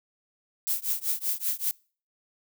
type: noise with tremolo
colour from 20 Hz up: violet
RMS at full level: -25 dBFS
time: 0.67-1.71 s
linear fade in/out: 0 ms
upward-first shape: triangle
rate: 5.2 Hz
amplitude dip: 100%
effects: noise-tail reverb RT60 0.4 s tail -25 dB re dry